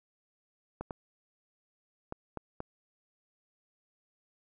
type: clicks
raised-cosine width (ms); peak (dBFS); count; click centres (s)
1; -23; 5; 0.81 / 0.908 / 2.124 / 2.373 / 2.604
effects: none